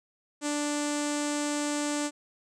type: tone with low-pass filter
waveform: sawtooth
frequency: 293.7 Hz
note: D4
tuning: in tune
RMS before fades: -30 dBFS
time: 0.41-2.11 s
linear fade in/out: 50 ms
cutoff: 7800 Hz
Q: 4.8
effects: none